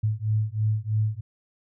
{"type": "beating tone pair", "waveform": "sine", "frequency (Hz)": [106.4, 109.5], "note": ["G#2", "A2"], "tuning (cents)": [42, -8], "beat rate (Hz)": 3.1, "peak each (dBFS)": -25, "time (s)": [0.03, 1.21], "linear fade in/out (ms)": 10, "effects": []}